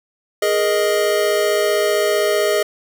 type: chord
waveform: square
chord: Ab suspended second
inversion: none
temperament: equal with one note detuned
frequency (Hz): 415.3 / 470.8 / 622.3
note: Ab4 / Bb4 / Eb5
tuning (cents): 0 / +17 / 0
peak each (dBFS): -19 / -24 / -19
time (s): 0.42-2.63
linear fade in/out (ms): 5
effects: none